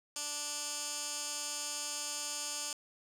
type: tone with band-pass filter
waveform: 15% pulse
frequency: 293.7 Hz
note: D4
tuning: in tune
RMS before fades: -39 dBFS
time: 0.16-2.73 s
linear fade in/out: 2 ms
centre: 7000 Hz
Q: 2
effects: none

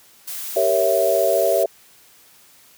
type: noise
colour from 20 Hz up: blue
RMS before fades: -30 dBFS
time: 0.27-1.64 s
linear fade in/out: 10 ms
type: chord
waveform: sine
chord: G diminished seventh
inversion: none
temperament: equal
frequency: 392 / 466.2 / 554.4 / 659.3 Hz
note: G4 / Bb4 / Db5 / Fb5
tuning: 0 / 0 / 0 / 0 cents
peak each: -23 / -24 / -20 / -18 dBFS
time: 0.56-1.66 s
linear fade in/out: 5 ms
effects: white hiss -51 dBFS RMS until 2.77 s + high-pass 60 Hz 12 dB/octave

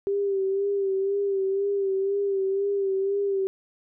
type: tone with vibrato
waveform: sine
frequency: 393.4 Hz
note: G4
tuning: 6 cents sharp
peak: -22 dBFS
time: 0.07-3.47 s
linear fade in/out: 0 ms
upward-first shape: sine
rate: 2 Hz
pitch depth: 42 cents each way
effects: none

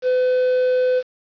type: tone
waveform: triangle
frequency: 506 Hz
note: B4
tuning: 42 cents sharp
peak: -13 dBFS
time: 0.02-1.03 s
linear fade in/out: 50 ms
effects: resampled to 11025 Hz + 7-bit

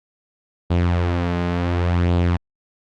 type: tone with flanger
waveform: sawtooth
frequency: 87.31 Hz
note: F2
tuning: in tune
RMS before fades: -19 dBFS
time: 0.7-2.37 s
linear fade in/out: 10 ms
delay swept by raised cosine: 0.25 to 4.85 ms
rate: 0.69 Hz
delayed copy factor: +0.5
effects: low-pass 3000 Hz 12 dB/octave + Opus 48 kbps

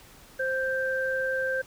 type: tone pair together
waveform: sine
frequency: 524 / 1570.2 Hz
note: C5 / G6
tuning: +2 / +2 cents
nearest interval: octave + perfect fifth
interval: 1900 cents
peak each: -28 dBFS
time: 0.39-1.62 s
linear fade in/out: 10 ms
effects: pink hiss -52 dBFS RMS until 1.66 s

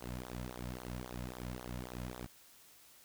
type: tone with flanger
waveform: sawtooth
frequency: 61.74 Hz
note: B1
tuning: in tune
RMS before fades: -44 dBFS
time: 0-2.27 s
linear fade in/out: 20 ms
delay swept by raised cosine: 0.38 to 2.68 ms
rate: 3.7 Hz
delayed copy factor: -0.95
effects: white hiss -61 dBFS RMS until 3.04 s

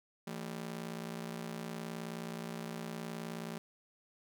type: ring-modulated tone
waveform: sawtooth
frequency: 196.3 Hz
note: G3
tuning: 3 cents sharp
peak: -33 dBFS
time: 0.27-3.58 s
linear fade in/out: 0 ms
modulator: 29.6 Hz
effects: none

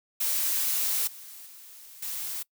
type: noise with level steps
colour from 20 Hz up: blue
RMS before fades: -27 / -45 / -48 / -34 dBFS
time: 0.2-2.43 s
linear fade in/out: 10 ms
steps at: 1.07 / 1.46 / 2.02 s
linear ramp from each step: 5 ms
effects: noise-tail reverb RT60 0.1 s tail -23 dB re dry

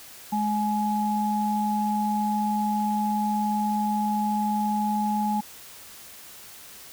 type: tone pair together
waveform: sine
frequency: 210.4 / 841.6 Hz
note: G#3 / G#5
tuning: +23 / +23 cents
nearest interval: 2 octaves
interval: 2400 cents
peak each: -25 dBFS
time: 0.32-5.41 s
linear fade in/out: 10 ms
effects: white hiss -45 dBFS RMS until 6.92 s

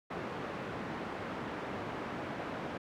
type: band-pass noise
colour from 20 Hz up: pink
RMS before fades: -40 dBFS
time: 0.1-2.78 s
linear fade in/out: 10 ms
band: 160 to 1700 Hz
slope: 12 dB/octave
effects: none

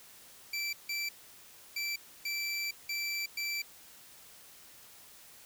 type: tone bursts at uneven times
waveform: 25% pulse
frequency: 2334 Hz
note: D7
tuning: 11 cents flat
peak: -29 dBFS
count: 6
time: 0.53-0.73 / 0.89-1.09 / 1.76-1.96 / 2.25-2.71 / 2.89-3.26 / 3.37-3.62 s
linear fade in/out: 5 ms
effects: white hiss -55 dBFS RMS until 5.45 s

